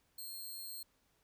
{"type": "tone", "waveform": "10% pulse", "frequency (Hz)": 4228, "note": "C8", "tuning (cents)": 17, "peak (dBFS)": -37, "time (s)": [0.18, 0.83], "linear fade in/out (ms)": 5, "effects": ["pink hiss -75 dBFS RMS until 1.23 s"]}